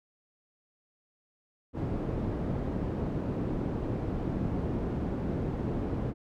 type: low-pass noise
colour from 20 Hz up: white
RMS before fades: -32 dBFS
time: 1.73-6.14 s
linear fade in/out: 50 ms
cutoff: 290 Hz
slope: 12 dB/octave
effects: none